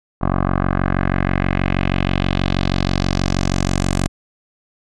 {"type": "tone with low-pass filter sweep", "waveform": "10% pulse", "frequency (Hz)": 46.25, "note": "F#1", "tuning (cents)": 0, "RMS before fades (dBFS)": -18, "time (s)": [0.21, 4.08], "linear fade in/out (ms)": 10, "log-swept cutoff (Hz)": [1100, 8500], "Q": 2.1, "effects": []}